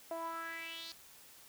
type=tone with band-pass filter sweep; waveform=sawtooth; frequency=330 Hz; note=E4; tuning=2 cents sharp; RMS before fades=-43 dBFS; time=0.11-0.92 s; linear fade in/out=0 ms; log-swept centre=710 to 4600 Hz; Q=4.7; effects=white hiss -58 dBFS RMS until 1.48 s